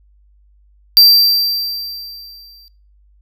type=tone with exponential decay; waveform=square; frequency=4699 Hz; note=D8; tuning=in tune; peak=-3 dBFS; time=0.97-2.68 s; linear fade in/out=0 ms; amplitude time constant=370 ms; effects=noise-tail reverb RT60 0.4 s tail -23 dB re dry + added 50 Hz sine -48 dBFS peak until 3.21 s